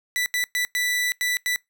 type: tone bursts at uneven times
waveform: sawtooth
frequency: 1975.5 Hz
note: B6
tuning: in tune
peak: -18 dBFS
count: 6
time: 0.16-0.26 / 0.34-0.44 / 0.55-0.65 / 0.75-1.12 / 1.21-1.37 / 1.46-1.56 s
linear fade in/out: 0 ms
effects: noise-tail reverb RT60 0.2 s tail -25 dB re dry